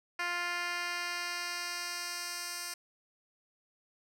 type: tone with band-pass filter sweep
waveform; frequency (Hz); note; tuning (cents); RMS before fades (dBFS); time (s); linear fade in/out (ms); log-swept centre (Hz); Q
10% pulse; 350; F4; +4; -37; 0.19-2.74; 5; 2300 to 7600; 0.89
effects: none